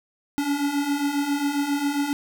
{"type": "beating tone pair", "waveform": "square", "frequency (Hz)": [280.3, 287.7], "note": ["C#4", "D4"], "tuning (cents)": [19, -36], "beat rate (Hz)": 7.4, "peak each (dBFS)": [-29, -24], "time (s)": [0.38, 2.13], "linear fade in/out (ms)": 0, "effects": []}